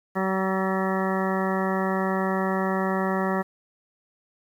harmonic tone with a mistuned harmonic, 190 Hz, F#3, 46 cents sharp, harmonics 1 / 2 / 3 / 4 / 5 / 6 / 7 / 9 / 10, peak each -26 / -29 / -31 / -32 / -33 / -34 / -34 / -36 / -36 dBFS, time 0.15-3.43 s, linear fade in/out 20 ms, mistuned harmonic 9, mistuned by +19 cents, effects 9-bit

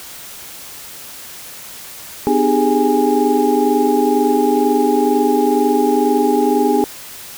sine tone cluster, 251.6 / 301.6 / 395.5 / 417.6 / 824 Hz, B3 / D4 / G4 / G#4 / G#5, +32 / +46 / +15 / +10 / -14 cents, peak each -18 dBFS, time 2.27-6.84 s, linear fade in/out 0 ms, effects white hiss -34 dBFS RMS until 7.37 s

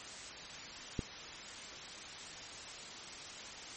click, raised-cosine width 3 ms, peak -21 dBFS, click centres 0.992 s, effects white hiss -47 dBFS RMS until 3.76 s + MP3 32 kbps

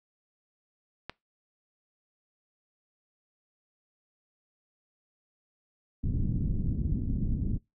click, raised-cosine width 0.3 ms, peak -20 dBFS, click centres 1.096 s
pink low-pass noise, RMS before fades -29 dBFS, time 6.03-7.58 s, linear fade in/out 10 ms, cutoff 240 Hz, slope 24 dB/octave
effects noise-tail reverb RT60 0.2 s tail -23 dB re dry

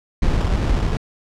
brown noise with sample-and-hold, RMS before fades -18 dBFS, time 0.22-0.97 s, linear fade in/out 5 ms, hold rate 2100 Hz, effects low-pass 6000 Hz 12 dB/octave

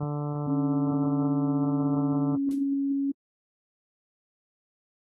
harmonic tone, 146.83 Hz, D3, in tune, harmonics 1 / 2 / 3 / 4 / 5 / 6 / 7 / 8 / 9, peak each -29 / -35 / -39 / -41 / -43 / -45 / -46 / -47 / -48 dBFS, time 0-2.36 s, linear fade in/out 10 ms
sine tone, 277.2 Hz, C#4, in tune, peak -24 dBFS, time 0.47-3.12 s, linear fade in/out 10 ms
blue noise with exponential decay, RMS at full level -43 dBFS, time 2.51-2.67 s, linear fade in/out 1 ms, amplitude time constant 33 ms
effects AAC 32 kbps

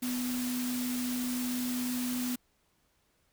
sine tone in noise, 248.6 Hz, B3, 12 cents sharp, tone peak -31 dBFS, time 0.02-2.36 s, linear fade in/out 10 ms, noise white, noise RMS -39 dBFS, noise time 0.02-2.36 s, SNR +5 dB, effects pink hiss -72 dBFS RMS until 3.32 s

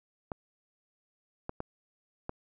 clicks, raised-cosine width 1 ms, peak -21 dBFS, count 4, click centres 0.318 / 1.494 / 1.604 / 2.294 s, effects none

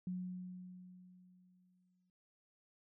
sine tone with exponential decay, 182.1 Hz, F#3, 27 cents flat, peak -37 dBFS, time 0.07-2.1 s, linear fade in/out 2 ms, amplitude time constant 440 ms, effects none

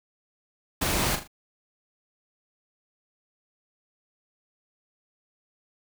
pink noise with echo, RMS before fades -26 dBFS, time 0.81-1.16 s, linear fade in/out 10 ms, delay 39 ms, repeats 3, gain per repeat -8 dB, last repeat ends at 1.277 s, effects none

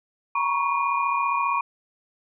sine tone cluster, 939 / 974 / 1106 / 2434 Hz, A#5 / B5 / C#6 / D#7, +12 / -24 / -4 / -39 cents, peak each -28 / -29 / -23 / -30 dBFS, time 0.35-1.61 s, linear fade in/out 5 ms, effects none

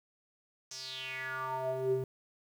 square tone with band-pass filter sweep, 130.81 Hz, C3, in tune, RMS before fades -36 dBFS, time 0.71-2.04 s, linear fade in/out 2 ms, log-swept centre 6100 to 290 Hz, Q 5.7, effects 10-bit

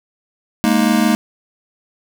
square chord, Ab suspended second, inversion none, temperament just, 207.7 / 233.6 / 311.5 Hz, Ab3 / Bb3 / Eb4, 0 / +4 / +2 cents, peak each -17 / -16 / -19 dBFS, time 0.64-1.15 s, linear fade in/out 0 ms, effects none

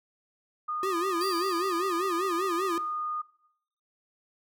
sine tone, 1227 Hz, D#6, 25 cents flat, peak -29 dBFS, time 0.68-3.22 s, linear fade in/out 10 ms
square tone with vibrato, 360.4 Hz, F#4, 45 cents flat, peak -29 dBFS, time 0.83-2.78 s, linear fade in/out 2 ms, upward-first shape sine, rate 5.1 Hz, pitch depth 140 cents each way
40% pulse tone with exponential decay, 4699 Hz, D8, in tune, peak -31 dBFS, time 1.21-2.69 s, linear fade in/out 2 ms, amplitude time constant 320 ms
effects noise-tail reverb RT60 0.7 s tail -19 dB re dry

